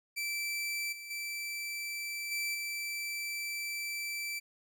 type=tone with level steps; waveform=sawtooth; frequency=2330 Hz; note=D7; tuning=14 cents flat; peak=-30 / -40 / -33 / -29 / -32 dBFS; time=0.16-4.4 s; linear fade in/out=20 ms; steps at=0.92 / 1.1 / 2.31 / 2.54 s; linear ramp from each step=10 ms; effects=none